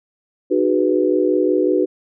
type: chord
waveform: sine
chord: G# minor seventh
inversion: second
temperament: equal with one note detuned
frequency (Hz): 304.4 / 370 / 415.3 / 493.9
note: D#4 / F#4 / G#4 / B4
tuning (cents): -38 / 0 / 0 / 0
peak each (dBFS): -19 / -17 / -23 / -20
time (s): 0.5-1.86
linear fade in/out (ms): 20
effects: none